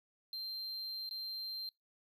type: tone with dropouts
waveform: triangle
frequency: 4153 Hz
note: C8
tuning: 14 cents flat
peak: -38 dBFS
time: 0.33-1.69 s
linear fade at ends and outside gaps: 1 ms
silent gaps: 1.092-1.11 s
effects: noise-tail reverb RT60 0.2 s tail -24 dB re dry